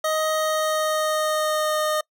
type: tone with pitch glide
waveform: 25% pulse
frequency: 626 to 614.2 Hz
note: D#5 to D#5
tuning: +10 to -23 cents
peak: -17 dBFS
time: 0.04-2.01 s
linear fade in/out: 5 ms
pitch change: -33 cents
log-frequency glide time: 0.31-1.78 s
effects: noise-tail reverb RT60 0.1 s tail -25 dB re dry